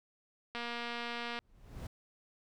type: click train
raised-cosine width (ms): 0.3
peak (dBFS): -24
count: 200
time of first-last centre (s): 0.55-1.39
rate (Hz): 237
type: noise with exponential growth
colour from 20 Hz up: brown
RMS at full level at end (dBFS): -37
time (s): 1.36-1.87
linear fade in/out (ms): 5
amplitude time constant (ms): 110
effects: none